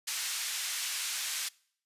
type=band-pass noise; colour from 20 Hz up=white; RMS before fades=-35 dBFS; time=0.07-1.49 s; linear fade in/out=10 ms; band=1700 to 8400 Hz; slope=12 dB/octave; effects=noise-tail reverb RT60 0.6 s tail -24 dB re dry + resampled to 32000 Hz